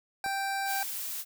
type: tone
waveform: 25% pulse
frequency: 784 Hz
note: G5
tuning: in tune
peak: -26 dBFS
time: 0.24-0.83 s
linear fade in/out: 2 ms
type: click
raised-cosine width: 1 ms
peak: -28 dBFS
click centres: 0.262 s
type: noise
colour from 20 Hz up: blue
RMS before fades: -36 dBFS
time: 0.65-1.25 s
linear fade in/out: 50 ms
effects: none